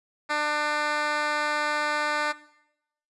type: tone with band-pass filter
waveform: 10% pulse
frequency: 298.7 Hz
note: D4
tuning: 29 cents sharp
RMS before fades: -26 dBFS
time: 0.29-2.33 s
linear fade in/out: 20 ms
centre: 1800 Hz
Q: 0.66
effects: noise-tail reverb RT60 0.8 s tail -18 dB re dry + resampled to 24000 Hz